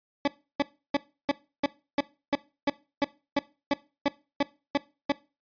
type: tone bursts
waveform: 20% pulse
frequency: 284.3 Hz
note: C#4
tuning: 44 cents sharp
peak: -16 dBFS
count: 15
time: 0.25-5.12 s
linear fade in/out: 2 ms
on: 26 ms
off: 320 ms
effects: noise-tail reverb RT60 0.3 s tail -20 dB re dry + resampled to 11025 Hz